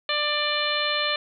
harmonic tone, 593 Hz, D5, 17 cents sharp, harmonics 1 / 2 / 3 / 4 / 5 / 6 / 7, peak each -30 / -30 / -30 / -30 / -30 / -30 / -30 dBFS, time 0.09-1.16 s, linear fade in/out 2 ms, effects none

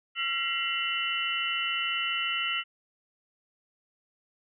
sine tone cluster, 1363 / 1932 / 2097 / 2731 / 2958 Hz, F6 / B6 / C7 / F7 / F#7, -43 / -39 / +3 / -39 / -1 cents, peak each -34 / -38 / -37 / -32 / -31 dBFS, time 0.15-2.64 s, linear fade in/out 50 ms, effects none

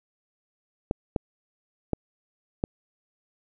clicks, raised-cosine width 2 ms, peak -11 dBFS, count 4, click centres 0.911 / 1.162 / 1.933 / 2.639 s, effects none

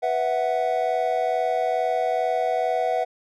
triangle chord, B suspended fourth, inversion none, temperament just, 493.9 / 658.5 / 740.8 Hz, B4 / E5 / F#5, 0 / -2 / +2 cents, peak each -25 / -23 / -22 dBFS, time 0.02-3.05 s, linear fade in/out 20 ms, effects none

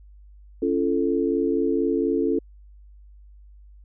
sine chord, Db augmented, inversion none, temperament equal with one note detuned, 277.2 / 341.4 / 440 Hz, Db4 / F4 / A4, 0 / -39 / 0 cents, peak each -24 dBFS, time 0.62-2.39 s, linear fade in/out 5 ms, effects added 50 Hz sine -45 dBFS peak until 3.84 s

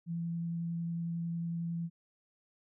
sine tone with vibrato, 168.5 Hz, E3, 38 cents sharp, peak -33 dBFS, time 0.06-1.9 s, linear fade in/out 50 ms, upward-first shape sine, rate 11 Hz, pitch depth 8 cents each way, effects none

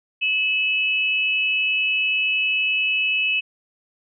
sine tone pair together, 2589 / 2960 Hz, E7 / F#7, -32 / 0 cents, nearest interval major second, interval 232 cents, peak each -19 / -25 dBFS, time 0.21-3.41 s, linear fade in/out 20 ms, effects none

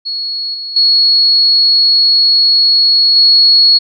sine tone with level steps, 4345 Hz, C#8, 35 cents flat, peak -16 / -20 / -6 / -4 dBFS, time 0.05-3.79 s, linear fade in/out 20 ms, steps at 0.54 / 0.76 / 3.16 s, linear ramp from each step 5 ms, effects none

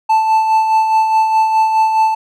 triangle tone with tremolo, 880 Hz, A5, in tune, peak -6 dBFS, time 0.09-2.15 s, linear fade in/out 10 ms, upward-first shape sine, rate 4.8 Hz, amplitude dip 45%, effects none

